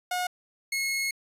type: tone pair in turn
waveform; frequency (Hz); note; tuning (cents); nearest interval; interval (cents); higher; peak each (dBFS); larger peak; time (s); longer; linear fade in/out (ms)
sawtooth; 723 / 2172; F#5 / C#7; -40 / -36; octave + perfect fifth; 1904; second; -23; neither; 0.11-0.27 / 0.72-1.11; second; 5
effects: resampled to 32000 Hz